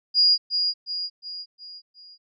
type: tone with echo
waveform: sine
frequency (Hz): 4861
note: D#8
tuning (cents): -41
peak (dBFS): -14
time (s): 0.14-0.38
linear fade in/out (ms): 50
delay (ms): 360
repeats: 5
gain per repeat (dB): -6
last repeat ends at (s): 2.18
effects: none